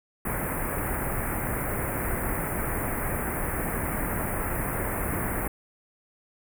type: band-stop noise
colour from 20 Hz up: pink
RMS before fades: -29 dBFS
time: 0.25-5.48 s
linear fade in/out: 5 ms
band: 2200 to 9400 Hz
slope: 48 dB/octave
effects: none